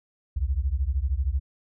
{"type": "beating tone pair", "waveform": "sine", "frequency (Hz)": [61.74, 74.74], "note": ["B1", "D2"], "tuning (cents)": [0, 31], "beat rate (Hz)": 13, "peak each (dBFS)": [-25, -26], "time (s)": [0.36, 1.4], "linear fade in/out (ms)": 10, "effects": []}